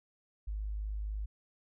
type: tone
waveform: sine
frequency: 51.91 Hz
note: G#1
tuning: in tune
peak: -34 dBFS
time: 0.47-1.26 s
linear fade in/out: 10 ms
effects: none